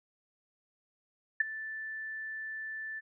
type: tone with ADSR envelope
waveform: sine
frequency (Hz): 1760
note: A6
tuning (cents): 0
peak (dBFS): -20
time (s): 1.4-3.01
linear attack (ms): 6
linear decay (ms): 15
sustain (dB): -17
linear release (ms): 28
effects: none